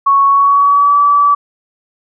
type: tone with pitch glide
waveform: sine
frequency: 1108.7 to 1151.8 Hz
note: C#6 to D6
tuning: 0 to -34 cents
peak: -6 dBFS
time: 0.06-1.35 s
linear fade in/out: 10 ms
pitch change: +66 cents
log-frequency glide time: 0.26-0.97 s
effects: none